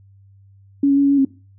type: tone with pitch steps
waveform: sine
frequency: 281 / 277.6 / 281.2 / 279 / 281.1 / 270.3 Hz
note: C#4 / C#4 / C#4 / C#4 / C#4 / C#4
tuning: +24 / +3 / +25 / +11 / +24 / -44 cents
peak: -11 dBFS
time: 0.83-1.25 s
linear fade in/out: 5 ms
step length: 70 ms
effects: noise-tail reverb RT60 0.3 s tail -18 dB re dry + added 98 Hz sine -46 dBFS peak until 1.58 s